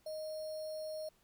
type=tone with sample-and-hold; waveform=sine; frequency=622.3 Hz; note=D#5; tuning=in tune; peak=-39 dBFS; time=0.06-1.09 s; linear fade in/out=5 ms; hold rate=4900 Hz; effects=pink hiss -71 dBFS RMS until 1.23 s